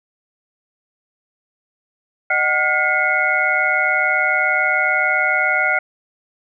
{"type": "tone cluster", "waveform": "sine", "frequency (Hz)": [613, 749, 1429, 2035, 2182], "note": ["D#5", "F#5", "F6", "C7", "C#7"], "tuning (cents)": [-26, 21, 39, -49, -28], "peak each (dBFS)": [-25, -23, -18, -22, -20], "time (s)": [2.3, 5.79], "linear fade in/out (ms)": 5, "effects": []}